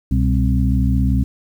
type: harmonic tone with a mistuned harmonic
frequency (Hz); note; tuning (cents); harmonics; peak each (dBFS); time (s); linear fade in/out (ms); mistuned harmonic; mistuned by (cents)
65.41; C2; 0; 1 / 2 / 3 / 4; -16 / -19 / -21 / -22; 0.11-1.24; 5; 2; -110
effects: 8-bit